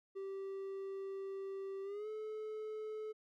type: tone with pitch glide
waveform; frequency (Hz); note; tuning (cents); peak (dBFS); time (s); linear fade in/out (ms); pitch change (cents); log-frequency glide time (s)
triangle; 389.1 to 431.7; G4 to A4; -13 to -33; -39; 0.15-3.13; 20; +180; 1.83-2.08
effects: none